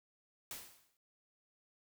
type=noise with exponential decay; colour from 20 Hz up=white; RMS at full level=-43 dBFS; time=0.51-0.97 s; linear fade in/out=1 ms; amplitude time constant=99 ms; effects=none